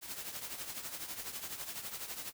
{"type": "noise with tremolo", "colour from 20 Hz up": "white", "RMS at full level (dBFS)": -40, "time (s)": [0.01, 2.33], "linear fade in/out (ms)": 50, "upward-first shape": "triangle", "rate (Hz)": 12, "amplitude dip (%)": 70, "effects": []}